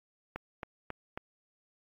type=click train; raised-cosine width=0.5 ms; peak=-22 dBFS; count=4; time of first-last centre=0.36-1.175 s; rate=3.68 Hz; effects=AAC 48 kbps